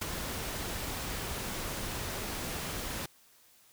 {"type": "noise with ADSR envelope", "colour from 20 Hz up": "pink", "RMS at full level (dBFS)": -31, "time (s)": [0.01, 3.06], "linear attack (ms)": 11, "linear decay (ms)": 12, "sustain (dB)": -6, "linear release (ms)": 4, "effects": ["white hiss -62 dBFS RMS until 3.72 s"]}